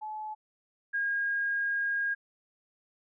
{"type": "tone pair in turn", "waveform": "sine", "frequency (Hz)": [859, 1627.2], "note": ["A5", "G#6"], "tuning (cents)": [-42, -36], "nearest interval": "major seventh", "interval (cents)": 1106, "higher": "second", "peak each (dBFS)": [-35, -27], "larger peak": "second", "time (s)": [[0.01, 0.35], [0.93, 2.15]], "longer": "second", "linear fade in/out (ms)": 20, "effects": []}